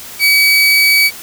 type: tone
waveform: 30% pulse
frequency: 2275 Hz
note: C#7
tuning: 44 cents sharp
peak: -5 dBFS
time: 0.19-1.11 s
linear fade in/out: 50 ms
effects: white hiss -31 dBFS RMS until 1.22 s